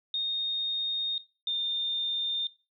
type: tone pair in turn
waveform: sine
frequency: 3695 / 3619 Hz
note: A#7 / A7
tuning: -16 / +48 cents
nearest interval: unison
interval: 36 cents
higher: first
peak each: -27 / -27 dBFS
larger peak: neither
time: 0.14-1.18 / 1.47-2.47 s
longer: first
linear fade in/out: 2 ms
effects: noise-tail reverb RT60 0.3 s tail -18 dB re dry